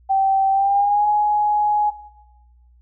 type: tone with pitch glide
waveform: sine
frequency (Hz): 776 to 836.5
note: G5 to G#5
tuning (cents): -18 to +12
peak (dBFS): -14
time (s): 0.09-1.91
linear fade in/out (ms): 20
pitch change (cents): +130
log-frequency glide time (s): 0.51-1.07
effects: noise-tail reverb RT60 1.0 s tail -17 dB re dry + added 60 Hz sine -49 dBFS peak until 2.81 s

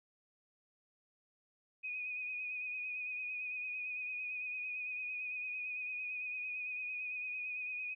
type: tone with vibrato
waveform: sine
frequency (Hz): 2489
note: D#7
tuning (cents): 0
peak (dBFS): -38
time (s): 1.83-7.95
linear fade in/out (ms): 20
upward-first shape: triangle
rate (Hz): 8.9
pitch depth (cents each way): 37
effects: none

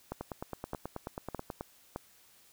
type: two click trains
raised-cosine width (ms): 1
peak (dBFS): -22 / -23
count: 4 / 14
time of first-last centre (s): 0.12-1.96 / 0.21-1.609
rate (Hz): 1.63 / 9.29
effects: white hiss -62 dBFS RMS until 2.52 s

